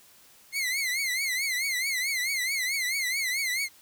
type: tone with vibrato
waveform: sawtooth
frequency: 2100 Hz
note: C7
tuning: 6 cents sharp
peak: -23 dBFS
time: 0.52-3.69 s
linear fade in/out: 50 ms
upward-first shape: triangle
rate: 4.6 Hz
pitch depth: 140 cents each way
effects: white hiss -56 dBFS RMS until 3.81 s